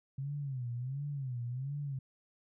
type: tone with vibrato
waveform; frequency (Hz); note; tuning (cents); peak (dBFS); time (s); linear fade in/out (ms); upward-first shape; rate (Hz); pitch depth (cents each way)
sine; 131.8; C3; +13; -35; 0.18-1.99; 5; sine; 1.4; 170
effects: none